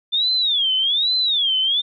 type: tone with vibrato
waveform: sine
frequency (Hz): 3520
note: A7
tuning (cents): 0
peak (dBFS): -16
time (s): 0.12-1.82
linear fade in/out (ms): 20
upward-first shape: sine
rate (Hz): 1.2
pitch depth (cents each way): 250
effects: none